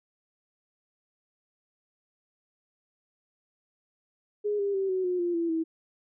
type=tone with pitch steps; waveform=sine; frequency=415.3 / 400.9 / 387 / 373.6 / 360.7 / 348.2 / 336.2 / 324.5 Hz; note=G#4 / G4 / G4 / F#4 / F#4 / F4 / E4 / E4; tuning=0 / +39 / -22 / +17 / -44 / -5 / +34 / -27 cents; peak=-25 dBFS; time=4.44-5.64 s; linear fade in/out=20 ms; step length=150 ms; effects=none